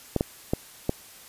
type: clicks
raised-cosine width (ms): 2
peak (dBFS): -9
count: 4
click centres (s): 0.163 / 0.209 / 0.535 / 0.894
effects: white hiss -48 dBFS RMS until 1.28 s + resampled to 32000 Hz